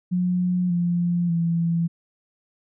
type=tone with pitch steps; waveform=sine; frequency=179.9 / 173.87 / 168.05 Hz; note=F#3 / F3 / E3; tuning=-48 / -7 / +34 cents; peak=-19 dBFS; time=0.11-1.88 s; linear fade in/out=20 ms; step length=590 ms; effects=none